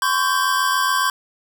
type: tone cluster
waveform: square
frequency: 1032 / 1119 / 1570 Hz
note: C6 / C#6 / G6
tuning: -24 / +16 / +2 cents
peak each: -22 dBFS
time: 0.02-1.1 s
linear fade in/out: 2 ms
effects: none